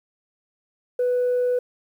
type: tone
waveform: sine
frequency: 494.8 Hz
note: B4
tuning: 3 cents sharp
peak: -17 dBFS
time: 0.99-1.59 s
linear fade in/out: 5 ms
effects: tanh soft clip ceiling -16 dBFS + 9-bit